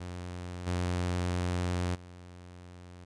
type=tone with level steps; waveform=sawtooth; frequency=89.1 Hz; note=F2; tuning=35 cents sharp; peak=-34 / -25 / -43 dBFS; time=0-3.05 s; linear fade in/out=10 ms; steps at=0.66 / 1.94 s; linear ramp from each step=20 ms; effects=resampled to 22050 Hz